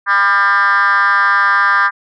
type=tone with frequency modulation; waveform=sine; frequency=1396.9 Hz; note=F6; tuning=in tune; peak=-7 dBFS; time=0.06-1.91 s; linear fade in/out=50 ms; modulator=198 Hz; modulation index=1.9; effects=tanh soft clip ceiling -7 dBFS